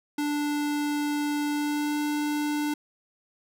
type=tone with pitch glide; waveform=square; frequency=293.7 to 296.3 Hz; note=D4 to D4; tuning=0 to +15 cents; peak=-26 dBFS; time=0.18-2.74 s; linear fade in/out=5 ms; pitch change=+15 cents; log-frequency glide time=1.49-1.99 s; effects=none